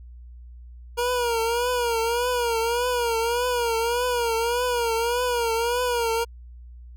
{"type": "tone with vibrato", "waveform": "25% pulse", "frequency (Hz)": 474.8, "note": "A#4", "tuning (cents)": 32, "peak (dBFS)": -18, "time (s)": [0.97, 6.25], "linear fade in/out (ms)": 20, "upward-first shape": "triangle", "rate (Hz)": 1.7, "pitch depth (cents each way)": 96, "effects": ["added 60 Hz sine -40 dBFS peak until 6.96 s"]}